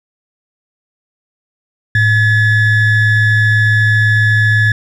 triangle ring-modulated tone, 907 Hz, A#5, 48 cents flat, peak -3 dBFS, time 1.95-4.72 s, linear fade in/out 2 ms, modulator 798 Hz, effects none

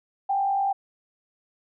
sine tone with frequency modulation, 790 Hz, G5, 13 cents sharp, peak -21 dBFS, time 0.29-0.73 s, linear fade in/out 10 ms, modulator 49.9 Hz, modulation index 0.49, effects none

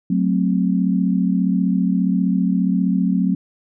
sine chord, F# diminished, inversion none, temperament equal, 185 / 220 / 261.6 Hz, F#3 / A3 / C4, 0 / 0 / 0 cents, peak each -17 / -22 / -21 dBFS, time 0.1-3.35 s, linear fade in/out 5 ms, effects none

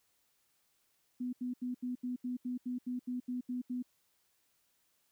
sine tone bursts, 248.7 Hz, B3, 12 cents sharp, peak -34 dBFS, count 13, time 1.2-3.826 s, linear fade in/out 10 ms, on 130 ms, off 78 ms, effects white hiss -75 dBFS RMS until 5.11 s

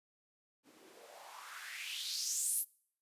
blue noise with band-pass filter sweep, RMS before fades -41 dBFS, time 0.63-2.65 s, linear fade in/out 50 ms, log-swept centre 230 to 12000 Hz, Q 4, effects noise-tail reverb RT60 0.6 s tail -25 dB re dry + resampled to 32000 Hz

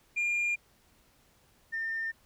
sine tone pair in turn, 2407 / 1806.9 Hz, D7 / A6, +42 / +46 cents, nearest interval perfect fourth, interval 496 cents, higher first, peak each -24 / -30 dBFS, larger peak first, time 0.16-0.56 / 1.72-2.12 s, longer neither, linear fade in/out 20 ms, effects tanh soft clip ceiling -26 dBFS + pink hiss -65 dBFS RMS until 2.25 s

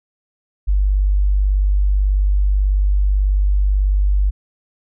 sine tone, 49.13 Hz, G1, 5 cents sharp, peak -12 dBFS, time 0.67-4.31 s, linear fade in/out 20 ms, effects none

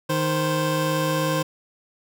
25% pulse tone pair together, 155.56 / 523.2 Hz, D#3 / C5, 0 / 0 cents, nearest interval octave + major sixth, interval 2100 cents, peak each -20 dBFS, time 0.09-1.43 s, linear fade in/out 10 ms, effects none

